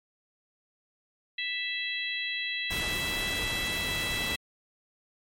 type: harmonic tone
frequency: 659.3 Hz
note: E5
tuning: in tune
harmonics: 3 / 4 / 5 / 6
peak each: -34 / -35 / -36 / -37 dBFS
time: 1.38-4.36 s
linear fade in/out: 5 ms
type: noise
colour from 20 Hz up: pink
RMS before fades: -35 dBFS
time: 2.7-4.36 s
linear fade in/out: 10 ms
effects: MP3 64 kbps